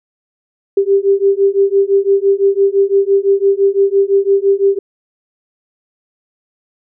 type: beating tone pair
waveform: sine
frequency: 392 / 397.9 Hz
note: G4 / G4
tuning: 0 / +26 cents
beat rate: 5.9 Hz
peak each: -12 dBFS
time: 0.77-4.79 s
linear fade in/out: 5 ms
effects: none